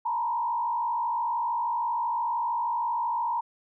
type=tone with frequency modulation; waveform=sine; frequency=944 Hz; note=A#5; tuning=22 cents sharp; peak=-25 dBFS; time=0.05-3.41 s; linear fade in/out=10 ms; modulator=53 Hz; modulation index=0.96; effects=none